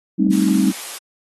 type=chord; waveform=sine; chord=A half-diminished seventh; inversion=third; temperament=equal with one note detuned; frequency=196 / 220 / 265.1 / 311.1 Hz; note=G3 / A3 / C4 / Eb4; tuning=0 / 0 / +23 / 0 cents; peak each=-16 / -21 / -19 / -19 dBFS; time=0.18-0.72 s; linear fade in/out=20 ms
type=high-pass noise; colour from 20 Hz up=white; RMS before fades=-31 dBFS; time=0.31-0.99 s; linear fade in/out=20 ms; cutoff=480 Hz; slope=12 dB/octave
effects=AAC 32 kbps